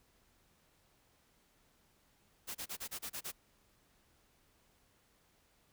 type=noise bursts; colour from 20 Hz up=white; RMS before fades=-42 dBFS; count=8; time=2.47-3.32 s; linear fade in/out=20 ms; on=80 ms; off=30 ms; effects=pink hiss -71 dBFS RMS until 5.72 s